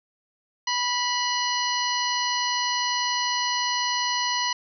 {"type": "harmonic tone with a mistuned harmonic", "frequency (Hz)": 981, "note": "B5", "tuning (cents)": -12, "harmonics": [1, 2, 3, 4, 5, 6], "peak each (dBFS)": [-27, -30, -30, -30, -33, -33], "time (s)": [0.67, 4.53], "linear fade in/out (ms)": 5, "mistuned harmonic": 4, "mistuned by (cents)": 100, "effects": []}